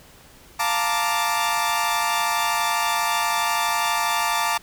sawtooth chord, Bb major seventh, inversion second, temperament equal, 698.5 / 880 / 932.3 / 1174.7 Hz, F5 / A5 / Bb5 / D6, 0 / 0 / 0 / 0 cents, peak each -25 / -21 / -23 / -21 dBFS, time 0.59-4.58 s, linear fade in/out 10 ms, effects pink hiss -49 dBFS RMS until 4.62 s

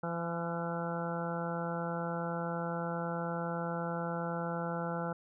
harmonic tone with a mistuned harmonic, 169.5 Hz, E3, 49 cents sharp, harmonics 1 / 2 / 3 / 4 / 5 / 6 / 7 / 8 / 9, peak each -37 / -45 / -39 / -43 / -42 / -48 / -52 / -42 / -48 dBFS, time 0.03-5.13 s, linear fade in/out 5 ms, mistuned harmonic 9, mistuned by -47 cents, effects none

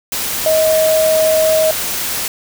sine tone in noise, 632 Hz, D#5, 27 cents sharp, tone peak -10 dBFS, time 0.46-1.71 s, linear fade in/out 2 ms, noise white, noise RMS -20 dBFS, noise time 0.12-2.28 s, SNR +7 dB, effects none

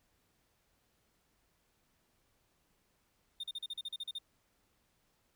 triangle tone bursts, 3641 Hz, A#7, 41 cents flat, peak -36 dBFS, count 11, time 3.4-4.186 s, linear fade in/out 5 ms, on 36 ms, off 39 ms, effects pink hiss -75 dBFS RMS until 5.35 s

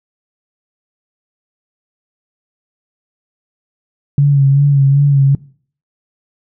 sine tone with vibrato, 140 Hz, C#3, 18 cents sharp, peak -6 dBFS, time 4.18-5.35 s, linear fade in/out 2 ms, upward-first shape sine, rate 2.6 Hz, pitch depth 42 cents each way, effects noise-tail reverb RT60 0.5 s tail -21 dB re dry

